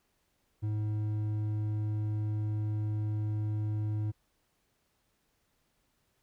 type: tone with hard clipping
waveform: triangle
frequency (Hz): 106.4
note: G#2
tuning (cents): +42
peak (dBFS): -31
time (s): 0.62-4.12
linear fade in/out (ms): 20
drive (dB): 9
effects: pink hiss -75 dBFS RMS until 6.22 s